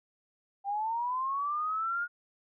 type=linear sweep; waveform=sine; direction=up; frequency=784 to 1438 Hz; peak=-29 dBFS; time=0.64-2.08 s; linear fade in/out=50 ms; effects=none